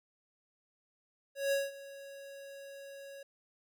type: tone with ADSR envelope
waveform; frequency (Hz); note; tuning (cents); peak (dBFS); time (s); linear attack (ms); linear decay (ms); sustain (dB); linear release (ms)
square; 554; C#5; -1; -28; 1.35-3.23; 170; 190; -19; 4
effects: none